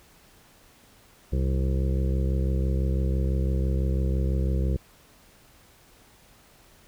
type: harmonic tone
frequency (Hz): 66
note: C2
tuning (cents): +16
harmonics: 1 / 2 / 3 / 5 / 6 / 7 / 8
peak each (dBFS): -23 / -29 / -33 / -37 / -39 / -40 / -41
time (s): 1.32-4.77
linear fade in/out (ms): 10
effects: pink hiss -56 dBFS RMS until 6.87 s